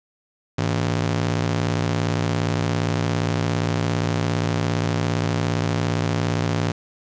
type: ring-modulated tone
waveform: sawtooth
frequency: 129.8 Hz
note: C3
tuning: 13 cents flat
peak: -13 dBFS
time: 0.58-6.72 s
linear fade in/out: 5 ms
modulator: 28.7 Hz
effects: resampled to 16000 Hz + 7-bit